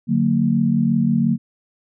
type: chord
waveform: sine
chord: D augmented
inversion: none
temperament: just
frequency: 146.83 / 183.54 / 229.4 Hz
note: D3 / F#3 / A#3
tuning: 0 / -14 / -28 cents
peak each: -21 / -20 / -17 dBFS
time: 0.07-1.38 s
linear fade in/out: 50 ms
effects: none